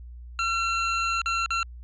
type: tone with dropouts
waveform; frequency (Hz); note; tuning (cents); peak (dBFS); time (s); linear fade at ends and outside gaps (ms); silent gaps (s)
25% pulse; 1358; F6; -49; -20; 0.39-1.63; 1; 1.217-1.259 / 1.461-1.505
effects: added 60 Hz sine -39 dBFS peak until 1.83 s + resampled to 16000 Hz